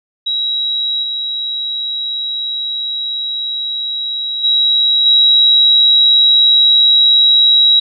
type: tone with level steps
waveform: sine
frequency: 3861 Hz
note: B7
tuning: 40 cents flat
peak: -14 / -17 / -9 / -6 dBFS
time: 0.26-7.8 s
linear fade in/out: 10 ms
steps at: 1.02 / 4.43 / 5.05 s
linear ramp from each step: 20 ms
effects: none